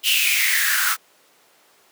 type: noise with high-pass filter sweep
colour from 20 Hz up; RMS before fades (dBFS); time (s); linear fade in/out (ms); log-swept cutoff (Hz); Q
white; -19; 0.03-0.97; 50; 3000 to 1300; 8.3
effects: pink hiss -55 dBFS RMS until 1.91 s + high-pass 400 Hz 12 dB/octave